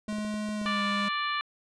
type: tone with pitch glide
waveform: square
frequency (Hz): 211.7 to 203.1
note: G#3 to G#3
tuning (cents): +33 to -38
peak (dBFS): -31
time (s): 0.08-1.09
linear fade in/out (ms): 10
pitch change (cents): -71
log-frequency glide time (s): 0.55-0.83
type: clicks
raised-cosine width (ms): 2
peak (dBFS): -32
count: 8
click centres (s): 0.082 / 0.127 / 0.185 / 0.249 / 0.341 / 0.489 / 0.615 / 0.656
type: harmonic tone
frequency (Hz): 587.3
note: D5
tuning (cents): 0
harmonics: 2 / 3 / 4 / 5 / 6 / 7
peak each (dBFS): -30 / -34 / -36 / -38 / -40 / -41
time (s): 0.66-1.41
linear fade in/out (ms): 0
effects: resampled to 22050 Hz